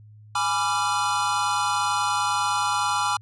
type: chord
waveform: square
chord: G# diminished seventh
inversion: none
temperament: equal with one note detuned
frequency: 830.6 / 987.8 / 1174.7 / 1374.5 Hz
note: G#5 / B5 / D6 / F6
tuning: 0 / 0 / 0 / -28 cents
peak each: -28 dBFS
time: 0.35-3.17 s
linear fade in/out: 5 ms
effects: added 106 Hz sine -45 dBFS peak until 3.21 s + resampled to 24000 Hz